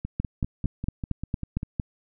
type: two click trains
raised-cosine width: 5 ms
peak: -18 / -13 dBFS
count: 9 / 8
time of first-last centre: 0.05-1.631 / 0.2-1.798 s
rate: 5.06 / 4.38 Hz
effects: none